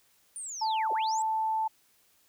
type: linear two-way sweep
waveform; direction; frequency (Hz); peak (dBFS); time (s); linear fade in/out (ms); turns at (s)
sine; down then up; 9397 to 339.8 to 8060; -36; 0.36-1.22; 0; 0.92
type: tone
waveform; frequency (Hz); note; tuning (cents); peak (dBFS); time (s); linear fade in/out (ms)
sine; 880; A5; 0; -26; 0.61-1.68; 10
effects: white hiss -66 dBFS RMS until 2.28 s